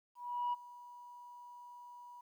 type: tone with ADSR envelope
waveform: sine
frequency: 971 Hz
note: B5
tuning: 30 cents flat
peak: -30 dBFS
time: 0.15-2.21 s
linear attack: 380 ms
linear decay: 21 ms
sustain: -20 dB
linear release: 5 ms
effects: tanh soft clip ceiling -30 dBFS + 12-bit